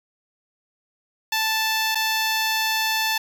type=tone with dropouts; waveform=10% pulse; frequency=880 Hz; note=A5; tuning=in tune; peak=-12 dBFS; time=1.32-3.18 s; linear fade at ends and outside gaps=5 ms; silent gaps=1.948-1.954 s; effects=8-bit